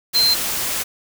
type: tone in noise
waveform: sine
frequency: 4128 Hz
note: C8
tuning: 24 cents flat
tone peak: -13 dBFS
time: 0.14-0.35 s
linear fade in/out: 20 ms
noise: white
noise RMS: -23 dBFS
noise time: 0.13-0.84 s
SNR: +7 dB
effects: none